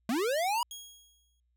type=linear sweep; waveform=square; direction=up; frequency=208.3 to 987.8 Hz; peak=-28 dBFS; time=0.09-0.63 s; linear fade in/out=2 ms
type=tone with exponential decay; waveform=20% pulse; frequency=3300 Hz; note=G#7; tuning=12 cents flat; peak=-34 dBFS; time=0.71-1.4 s; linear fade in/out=1 ms; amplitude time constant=150 ms
effects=added 60 Hz sine -70 dBFS peak until 1.56 s